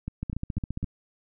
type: two click trains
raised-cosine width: 5 ms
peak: -19 / -18 dBFS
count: 4 / 10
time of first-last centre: 0.08-0.83 / 0.23-0.842 s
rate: 4 / 14.7 Hz
effects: none